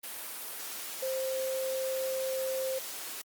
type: tone in noise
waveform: sine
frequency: 525 Hz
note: C5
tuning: 6 cents sharp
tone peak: -30 dBFS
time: 1.02-2.79 s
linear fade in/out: 10 ms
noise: white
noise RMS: -40 dBFS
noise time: 0.03-3.22 s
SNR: +7 dB
effects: high-pass 300 Hz 12 dB/octave + Opus 32 kbps